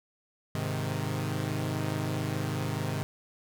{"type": "chord", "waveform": "sawtooth", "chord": "Ab major", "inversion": "none", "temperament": "equal", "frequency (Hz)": [103.83, 130.81, 155.56], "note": ["Ab2", "C3", "Eb3"], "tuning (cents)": [0, 0, 0], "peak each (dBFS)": -30, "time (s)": [0.55, 3.03], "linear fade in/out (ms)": 0, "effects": []}